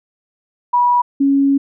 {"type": "tone pair in turn", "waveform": "sine", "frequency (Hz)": [973, 276.9], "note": ["B5", "C#4"], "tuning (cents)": [-26, -2], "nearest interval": "octave + minor seventh", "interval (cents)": 2176, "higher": "first", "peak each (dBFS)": -10, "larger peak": "neither", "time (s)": [[0.73, 1.02], [1.2, 1.58]], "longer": "second", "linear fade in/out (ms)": 10, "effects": []}